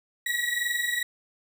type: tone pair together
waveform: 35% pulse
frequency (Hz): 1909.8 / 1932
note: A#6 / B6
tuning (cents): +41 / -39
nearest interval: unison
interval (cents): 20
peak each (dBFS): -27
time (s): 0.26-1.03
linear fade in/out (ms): 5
effects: none